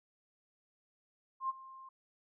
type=tone with ADSR envelope; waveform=sine; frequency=1058 Hz; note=C6; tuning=19 cents sharp; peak=-30 dBFS; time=1.4-1.89 s; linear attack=93 ms; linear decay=25 ms; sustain=-19 dB; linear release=5 ms; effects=none